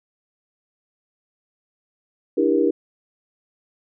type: chord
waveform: sine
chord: E half-diminished seventh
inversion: third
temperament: just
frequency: 296.7 / 329.6 / 395.6 / 474.7 Hz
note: D4 / E4 / G4 / Bb4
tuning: +18 / 0 / +16 / +31 cents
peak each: -21 dBFS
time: 2.37-2.71 s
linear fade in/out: 10 ms
effects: none